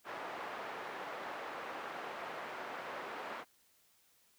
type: band-pass noise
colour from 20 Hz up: pink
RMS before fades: -44 dBFS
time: 0.04-3.45 s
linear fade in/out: 50 ms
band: 550 to 1700 Hz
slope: 12 dB/octave
effects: white hiss -70 dBFS RMS until 4.38 s